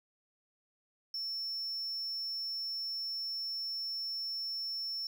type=tone; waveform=triangle; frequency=5400 Hz; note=E8; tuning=41 cents sharp; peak=-34 dBFS; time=1.14-5.07 s; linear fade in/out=2 ms; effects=none